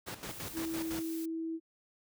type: noise with tremolo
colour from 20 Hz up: pink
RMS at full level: -41 dBFS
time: 0.06-1.03 s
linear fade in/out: 20 ms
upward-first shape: square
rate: 5.9 Hz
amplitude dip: 70%
type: noise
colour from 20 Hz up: blue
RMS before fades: -47 dBFS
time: 0.29-1.26 s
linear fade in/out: 10 ms
type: tone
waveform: sine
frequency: 325.8 Hz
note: E4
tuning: 20 cents flat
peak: -34 dBFS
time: 0.53-1.6 s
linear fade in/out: 50 ms
effects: high-pass 60 Hz 12 dB/octave